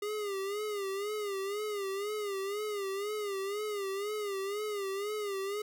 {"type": "tone with vibrato", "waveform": "square", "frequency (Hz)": 405.9, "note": "G#4", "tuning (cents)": -40, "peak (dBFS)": -34, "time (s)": [0.02, 5.62], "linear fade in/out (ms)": 5, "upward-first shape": "sine", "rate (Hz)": 2, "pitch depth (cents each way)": 88, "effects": []}